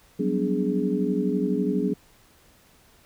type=tone cluster; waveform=sine; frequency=183.3 / 195.3 / 247.9 / 291.2 / 416.9 Hz; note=F#3 / G3 / B3 / D4 / G#4; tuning=-16 / -6 / +7 / -15 / +7 cents; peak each=-28 dBFS; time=0.19-1.94 s; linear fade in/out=10 ms; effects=pink hiss -57 dBFS RMS until 3.05 s